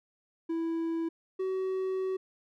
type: tone pair in turn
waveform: triangle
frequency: 329.6 / 377.6 Hz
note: E4 / F#4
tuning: 0 / +35 cents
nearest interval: major second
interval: 235 cents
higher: second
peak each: -27 dBFS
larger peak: neither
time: 0.49-1.09 / 1.39-2.17 s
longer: second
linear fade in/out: 10 ms
effects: none